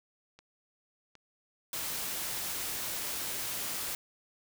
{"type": "click train", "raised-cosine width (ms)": 0.2, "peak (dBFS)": -36, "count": 4, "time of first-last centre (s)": [0.39, 2.68], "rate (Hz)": 1.31}
{"type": "noise", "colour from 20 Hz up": "white", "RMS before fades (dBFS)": -36, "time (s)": [1.73, 3.95], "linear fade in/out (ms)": 2}
{"effects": []}